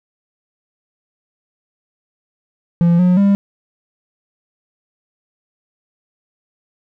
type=tone with pitch steps; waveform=triangle; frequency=171.1 / 180.3 / 199.5 Hz; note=F3 / F#3 / G3; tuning=-35 / -45 / +31 cents; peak=-7 dBFS; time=2.81-3.35 s; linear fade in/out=0 ms; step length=180 ms; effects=none